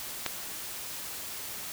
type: clicks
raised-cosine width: 0.2 ms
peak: -24 / -11 dBFS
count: 2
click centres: 0.26 / 0.263 s
effects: white hiss -39 dBFS RMS until 1.72 s